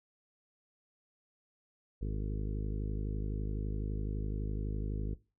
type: harmonic tone with a mistuned harmonic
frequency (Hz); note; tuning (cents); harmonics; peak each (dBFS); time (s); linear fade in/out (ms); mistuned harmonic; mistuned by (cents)
51.91; G#1; 0; 1 / 2 / 3 / 4 / 5 / 6 / 7 / 8 / 9; -34 / -40 / -44 / -46 / -48 / -50 / -51 / -52 / -53; 2.01-5.15; 10; 9; -18
effects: noise-tail reverb RT60 0.3 s tail -20 dB re dry